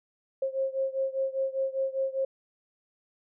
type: beating tone pair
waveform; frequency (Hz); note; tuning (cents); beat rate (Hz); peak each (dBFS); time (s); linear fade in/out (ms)
sine; 533 / 538; C5 / C5; +32 / +48; 5; -29 / -31; 0.42-2.25; 5
effects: none